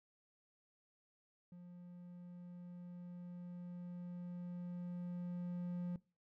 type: tone with level ramp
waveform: triangle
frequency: 176.6 Hz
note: F3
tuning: 20 cents sharp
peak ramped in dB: -50 to -36 dBFS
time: 1.52-5.96 s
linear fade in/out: 2 ms
effects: noise-tail reverb RT60 0.3 s tail -21 dB re dry